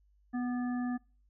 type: harmonic tone with a mistuned harmonic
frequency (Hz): 246.9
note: B3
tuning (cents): 0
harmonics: 1 / 3 / 5 / 7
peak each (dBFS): -31 / -43 / -49 / -47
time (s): 0.33-0.98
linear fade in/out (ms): 20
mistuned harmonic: 5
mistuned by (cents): -32
effects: noise-tail reverb RT60 0.4 s tail -26 dB re dry + added 50 Hz sine -64 dBFS peak until 1.29 s